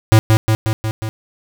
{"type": "tone with echo", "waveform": "square", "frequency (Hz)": 109.9, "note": "A2", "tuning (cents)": -2, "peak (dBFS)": -6, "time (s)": [0.12, 0.19], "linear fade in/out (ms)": 0, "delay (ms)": 180, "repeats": 5, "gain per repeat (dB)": -3, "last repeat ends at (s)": 1.09, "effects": []}